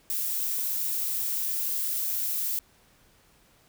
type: noise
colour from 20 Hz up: violet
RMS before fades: -29 dBFS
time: 0.1-2.59 s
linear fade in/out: 0 ms
effects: pink hiss -61 dBFS RMS until 3.68 s